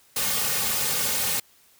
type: noise with comb filter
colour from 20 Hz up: white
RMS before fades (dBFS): -25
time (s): 0.16-1.4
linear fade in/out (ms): 5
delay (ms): 3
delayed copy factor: -0.85
effects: white hiss -58 dBFS RMS until 1.79 s